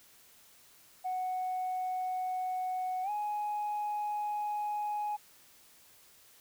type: tone with pitch glide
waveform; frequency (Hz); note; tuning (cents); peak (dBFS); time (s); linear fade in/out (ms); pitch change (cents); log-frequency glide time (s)
sine; 740 to 835.4; F#5 to G#5; 0 to +10; -30; 1.04-5.17; 20; +210; 3.03-3.1
effects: tanh soft clip ceiling -29 dBFS + white hiss -60 dBFS RMS until 6.4 s